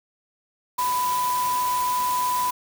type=tone in noise; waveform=sine; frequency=995 Hz; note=B5; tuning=13 cents sharp; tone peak=-21 dBFS; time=0.78-2.51 s; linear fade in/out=10 ms; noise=white; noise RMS=-32 dBFS; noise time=0.78-2.51 s; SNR=+8 dB; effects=none